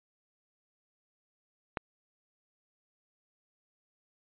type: click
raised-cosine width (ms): 0.5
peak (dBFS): -16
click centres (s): 1.772
effects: resampled to 8000 Hz